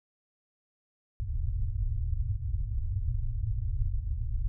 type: low-pass noise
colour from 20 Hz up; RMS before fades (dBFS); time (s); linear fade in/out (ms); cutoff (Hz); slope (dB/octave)
pink; -30; 1.2-4.48; 0; 120; 96
effects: none